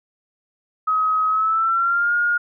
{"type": "tone with pitch glide", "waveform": "sine", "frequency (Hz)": [1270, 1425.5], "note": ["D#6", "F6"], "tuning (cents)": [35, 35], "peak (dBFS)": -16, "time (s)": [0.87, 2.38], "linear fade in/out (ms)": 10, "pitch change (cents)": 200, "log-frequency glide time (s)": [1.28, 2.14], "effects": []}